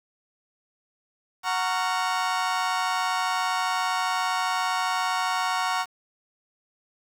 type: chord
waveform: 35% pulse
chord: Gb major seventh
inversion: none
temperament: just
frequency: 740 / 925 / 1110 / 1387.5 Hz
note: Gb5 / Bb5 / Db6 / F6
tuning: 0 / -14 / +2 / -12 cents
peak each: -27 / -28 / -27 / -30 dBFS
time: 1.43-5.86 s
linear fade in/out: 50 ms
effects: low-pass 7000 Hz 12 dB/octave + 8-bit